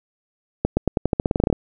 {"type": "accelerating click train", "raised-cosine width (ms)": 2, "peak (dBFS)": -4, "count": 15, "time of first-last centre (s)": [0.65, 1.527], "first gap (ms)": 120, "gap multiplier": 0.89, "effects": []}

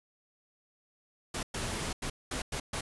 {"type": "noise bursts at uneven times", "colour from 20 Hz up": "pink", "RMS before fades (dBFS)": -35, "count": 6, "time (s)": [[1.34, 1.43], [1.54, 1.93], [2.02, 2.1], [2.31, 2.42], [2.52, 2.6], [2.73, 2.81]], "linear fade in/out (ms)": 5, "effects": ["resampled to 24000 Hz"]}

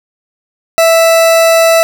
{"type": "tone", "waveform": "40% pulse", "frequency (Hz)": 659.3, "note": "E5", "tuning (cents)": 0, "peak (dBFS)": -4, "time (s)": [0.78, 1.83], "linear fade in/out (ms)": 0, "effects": ["7-bit"]}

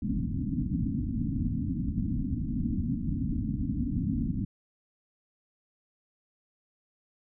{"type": "low-pass noise", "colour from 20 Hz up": "white", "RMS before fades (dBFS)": -30, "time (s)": [0.02, 4.45], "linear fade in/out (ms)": 5, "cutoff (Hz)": 290, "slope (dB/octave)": 96, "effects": []}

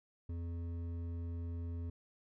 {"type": "tone with hard clipping", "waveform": "sine", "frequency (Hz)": 85, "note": "F2", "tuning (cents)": -46, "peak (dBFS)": -40, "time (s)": [0.29, 1.9], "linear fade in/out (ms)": 5, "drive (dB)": 9, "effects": []}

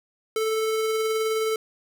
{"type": "tone with tremolo", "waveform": "square", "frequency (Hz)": 440, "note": "A4", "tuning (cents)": 0, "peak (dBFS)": -22, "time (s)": [0.36, 1.56], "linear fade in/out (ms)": 2, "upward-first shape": "triangle", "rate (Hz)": 19, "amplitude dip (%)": 25, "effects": []}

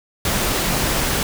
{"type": "noise", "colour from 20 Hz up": "pink", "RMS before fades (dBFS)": -20, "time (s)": [0.25, 1.23], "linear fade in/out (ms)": 2, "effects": []}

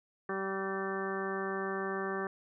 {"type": "harmonic tone with a mistuned harmonic", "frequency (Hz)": 193.1, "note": "G3", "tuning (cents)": -26, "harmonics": [1, 2, 3, 4, 5, 6, 7, 8, 9], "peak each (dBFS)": [-41, -36, -45, -43, -49, -40, -50, -43, -43], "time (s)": [0.29, 2.27], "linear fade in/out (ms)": 2, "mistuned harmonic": 9, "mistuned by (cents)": 40, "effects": []}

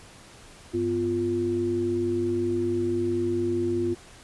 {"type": "tone cluster", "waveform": "sine", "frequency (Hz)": [98.1, 249, 348.8], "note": ["G2", "B3", "F4"], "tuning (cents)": [2, 14, -2], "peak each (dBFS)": [-33, -31, -24], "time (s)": [0.73, 3.95], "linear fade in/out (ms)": 20, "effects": ["pink hiss -49 dBFS RMS until 4.23 s", "resampled to 24000 Hz"]}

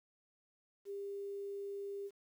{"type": "tone with quantisation", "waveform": "sine", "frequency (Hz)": 400, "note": "G4", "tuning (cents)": 35, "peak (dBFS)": -40, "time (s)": [0.85, 2.11], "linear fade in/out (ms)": 50, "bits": 11, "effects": []}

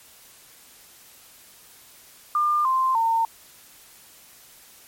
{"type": "tone with pitch steps", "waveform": "sine", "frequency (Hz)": [1200, 1044.7, 909.4], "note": ["D6", "C6", "A#5"], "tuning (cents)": [37, -3, -43], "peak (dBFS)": -18, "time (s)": [2.35, 3.25], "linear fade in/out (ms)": 2, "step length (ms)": 300, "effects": ["white hiss -50 dBFS RMS until 4.87 s", "MP3 64 kbps"]}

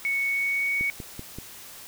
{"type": "tone with pitch glide", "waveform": "sine", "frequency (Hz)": [2217, 2234], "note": ["C#7", "C#7"], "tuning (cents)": [0, 13], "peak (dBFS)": -23, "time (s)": [0.05, 0.9], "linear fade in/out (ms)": 0, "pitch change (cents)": 13, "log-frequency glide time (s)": [0.21, 0.7]}
{"type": "click train", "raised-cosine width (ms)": 3, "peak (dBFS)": -23, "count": 4, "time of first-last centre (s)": [0.81, 1.386], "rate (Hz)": 5.21}
{"effects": ["white hiss -44 dBFS RMS until 1.87 s"]}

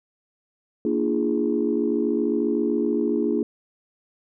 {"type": "chord", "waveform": "sine", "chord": "Bb dominant seventh", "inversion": "none", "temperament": "equal with one note detuned", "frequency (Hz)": [233.1, 293.7, 341.3, 415.3], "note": ["Bb3", "D4", "F4", "Ab4"], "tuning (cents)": [0, 0, -40, 0], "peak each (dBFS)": -25, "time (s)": [0.85, 3.43], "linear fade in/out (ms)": 2, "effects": ["tanh soft clip ceiling -10 dBFS"]}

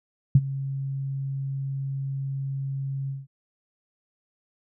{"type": "tone with ADSR envelope", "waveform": "sine", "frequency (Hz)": 136.4, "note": "C#3", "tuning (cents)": -28, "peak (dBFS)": -9, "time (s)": [0.35, 3.27], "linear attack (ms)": 4, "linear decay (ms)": 44, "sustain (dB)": -18, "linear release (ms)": 180, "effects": []}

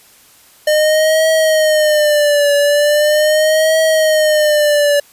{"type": "tone with vibrato", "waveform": "square", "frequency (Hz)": 606, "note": "D#5", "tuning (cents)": -46, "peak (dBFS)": -10, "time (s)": [0.67, 5], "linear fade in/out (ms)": 5, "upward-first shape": "triangle", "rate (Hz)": 0.4, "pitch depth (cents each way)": 97, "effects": ["white hiss -46 dBFS RMS until 5.12 s", "resampled to 32000 Hz"]}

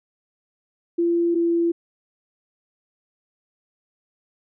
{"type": "tone pair in turn", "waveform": "sine", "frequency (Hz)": [341.3, 338.7], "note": ["F4", "E4"], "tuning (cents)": [-40, 47], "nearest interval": "unison", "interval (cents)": 13, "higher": "first", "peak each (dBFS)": -17, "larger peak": "neither", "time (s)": [[0.98, 1.35], [1.35, 1.72]], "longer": "neither", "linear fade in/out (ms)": 10, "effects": []}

